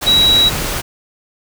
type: tone in noise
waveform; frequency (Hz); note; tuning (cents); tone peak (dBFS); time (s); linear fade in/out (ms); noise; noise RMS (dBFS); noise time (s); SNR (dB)
sine; 3879; B7; -32; -8; 0.06-0.5; 20; pink; -20; 0.01-0.82; +9
effects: none